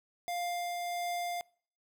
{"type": "tone with tremolo", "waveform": "square", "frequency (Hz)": 701, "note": "F5", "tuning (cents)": 6, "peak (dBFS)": -33, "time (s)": [0.28, 1.41], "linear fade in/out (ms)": 0, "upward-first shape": "triangle", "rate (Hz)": 1.5, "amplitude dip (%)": 25, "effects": ["noise-tail reverb RT60 0.5 s tail -25 dB re dry"]}